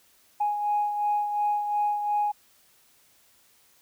sine beating tone pair, 830 / 832.8 Hz, G#5 / G#5, -1 / +5 cents, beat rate 2.8 Hz, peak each -23 / -32 dBFS, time 0.4-2.32 s, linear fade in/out 10 ms, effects tanh soft clip ceiling -17 dBFS + white hiss -61 dBFS RMS until 3.81 s

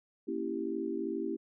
sine chord, A# diminished seventh, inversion none, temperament equal, 233.1 / 277.2 / 329.6 / 392 Hz, A#3 / C#4 / E4 / G4, 0 / 0 / 0 / 0 cents, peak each -40 / -39 / -36 / -37 dBFS, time 0.27-1.37 s, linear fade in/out 20 ms, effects none

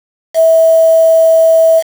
sine tone with quantisation, 651 Hz, E5, 22 cents flat, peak -4 dBFS, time 0.34-1.83 s, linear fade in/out 50 ms, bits 4, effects none

